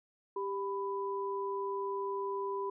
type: tone pair together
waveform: sine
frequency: 394.5 / 994 Hz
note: G4 / B5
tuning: +11 / +11 cents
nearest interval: octave + major third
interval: 1600 cents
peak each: -35 / -37 dBFS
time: 0.36-2.7 s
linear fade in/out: 5 ms
effects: none